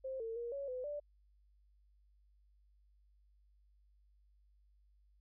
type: tone with pitch steps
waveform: sine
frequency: 527 / 452.1 / 472.8 / 558 / 506 / 586 Hz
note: C5 / A4 / A#4 / C#5 / B4 / D5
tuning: +12 / +47 / +24 / +11 / +42 / -4 cents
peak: -39 dBFS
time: 0.04-1 s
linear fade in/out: 10 ms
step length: 160 ms
effects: added 50 Hz sine -66 dBFS peak until 5.2 s